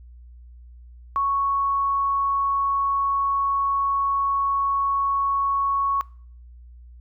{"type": "tone", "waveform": "sine", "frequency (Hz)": 1108.7, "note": "C#6", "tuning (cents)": 0, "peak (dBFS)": -19, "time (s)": [1.16, 6.01], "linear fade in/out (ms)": 0, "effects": ["noise-tail reverb RT60 0.5 s tail -23 dB re dry", "added 60 Hz sine -42 dBFS peak until 7 s"]}